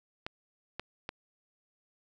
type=clicks; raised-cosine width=0.3 ms; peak=-20 dBFS; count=3; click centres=0.265 / 0.796 / 1.091 s; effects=none